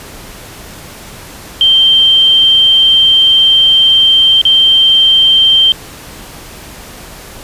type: tone with dropouts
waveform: sine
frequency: 3141 Hz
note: G7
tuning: 3 cents sharp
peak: -4 dBFS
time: 1.61-5.72 s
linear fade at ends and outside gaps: 1 ms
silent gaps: 4.415-4.452 s
effects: pink hiss -31 dBFS RMS until 7.43 s + resampled to 32000 Hz